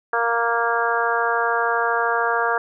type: harmonic tone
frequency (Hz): 233.1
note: A#3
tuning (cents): 0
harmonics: 2 / 3 / 4 / 5 / 6 / 7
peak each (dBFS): -25 / -25 / -25 / -25 / -25 / -25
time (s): 0.13-2.58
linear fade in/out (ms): 2
effects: none